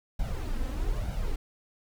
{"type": "noise with flanger", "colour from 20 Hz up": "brown", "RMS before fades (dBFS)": -30, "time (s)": [0.19, 1.36], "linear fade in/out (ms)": 5, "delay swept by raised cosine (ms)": [1.3, 3.9], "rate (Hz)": 1.1, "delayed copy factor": 0.65, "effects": []}